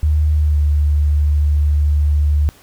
sine tone with pitch glide, 76 to 73.88 Hz, D#2 to D2, -40 to +11 cents, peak -11 dBFS, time 0.03-2.49 s, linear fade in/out 0 ms, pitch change -49 cents, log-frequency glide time 0.36-0.59 s, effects pink hiss -47 dBFS RMS until 2.62 s

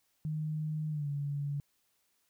sine tone with pitch glide, 154.3 to 143.14 Hz, D#3 to D3, -14 to -44 cents, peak -32 dBFS, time 0.25-1.6 s, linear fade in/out 0 ms, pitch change -130 cents, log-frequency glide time 0.9-1.08 s, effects white hiss -75 dBFS RMS until 2.29 s

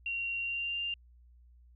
sine tone with pitch glide, 2754 to 2792 Hz, F7 to F7, -25 to -1 cents, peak -32 dBFS, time 0.06-0.94 s, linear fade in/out 2 ms, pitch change +24 cents, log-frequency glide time 0.39-0.79 s, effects added 60 Hz sine -56 dBFS peak until 1.75 s

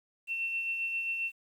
sine tone with tremolo, 2700 Hz, E7, 41 cents sharp, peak -29 dBFS, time 0.27-1.32 s, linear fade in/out 50 ms, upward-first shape sine, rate 7.5 Hz, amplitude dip 35%, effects 10-bit

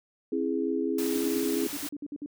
sine chord, C augmented, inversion none, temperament equal with one note detuned, 266.5 / 329.6 / 415.3 Hz, C4 / E4 / G#4, +32 / 0 / 0 cents, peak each -30 dBFS, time 0.32-1.67 s, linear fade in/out 5 ms
white noise, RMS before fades -37 dBFS, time 0.98-1.89 s, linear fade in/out 5 ms
sine tone bursts, 290.2 Hz, D4, 21 cents flat, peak -33 dBFS, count 12, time 1.14-2.261 s, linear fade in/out 2 ms, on 43 ms, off 55 ms
effects none

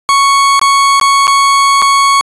40% pulse tone with dropouts, 1108.7 Hz, C#6, in tune, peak -5 dBFS, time 0.09-2.21 s, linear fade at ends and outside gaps 0 ms, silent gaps 0.594-0.615 / 0.998-1.013 / 1.27-1.278 / 1.818-1.823 s, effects resampled to 22050 Hz

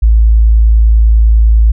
sine tone, 55 Hz, A1, in tune, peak -3 dBFS, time 0.02-1.72 s, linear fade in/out 10 ms, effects none

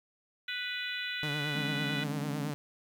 harmonic tone, 493.9 Hz, B4, in tune, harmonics 3 / 4 / 5 / 6 / 7 / 8, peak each -39 / -40 / -41 / -42 / -42 / -43 dBFS, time 0.48-2.04 s, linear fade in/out 5 ms
sawtooth tone with vibrato, 147.5 Hz, D3, 8 cents sharp, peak -30 dBFS, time 1.23-2.54 s, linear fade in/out 0 ms, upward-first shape triangle, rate 9 Hz, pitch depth 75 cents each way
triangle chord, C# minor, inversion first, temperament equal with one note detuned, 164.81 / 207.7 / 270.5 Hz, E3 / G#3 / C#4, 0 / 0 / -42 cents, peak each -42 / -38 / -37 dBFS, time 1.54-2.51 s, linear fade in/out 10 ms
effects 10-bit

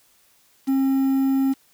triangle tone with quantisation, 269 Hz, C4, 48 cents sharp, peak -15 dBFS, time 0.67-1.54 s, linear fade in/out 20 ms, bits 7, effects white hiss -59 dBFS RMS until 1.73 s

